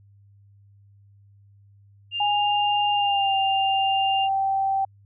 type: tone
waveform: sine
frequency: 2800 Hz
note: F7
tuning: 4 cents sharp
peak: -25 dBFS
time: 2.11-4.29 s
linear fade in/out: 50 ms
type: tone with pitch glide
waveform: sine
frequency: 824 to 777.8 Hz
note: G#5 to G5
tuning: -14 to -14 cents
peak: -20 dBFS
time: 2.2-4.85 s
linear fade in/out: 5 ms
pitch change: -100 cents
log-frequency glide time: 2.92-3.36 s
effects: added 100 Hz sine -51 dBFS peak until 5.05 s